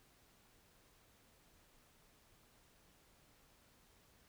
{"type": "silence", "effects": ["pink hiss -69 dBFS RMS until 4.28 s"]}